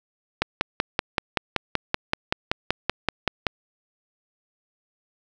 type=click train; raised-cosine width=0.3 ms; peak=-4 dBFS; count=17; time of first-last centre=0.42-3.468 s; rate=5.25 Hz; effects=none